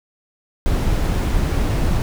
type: noise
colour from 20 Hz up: brown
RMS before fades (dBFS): -18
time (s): 0.66-2.02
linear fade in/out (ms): 0
effects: none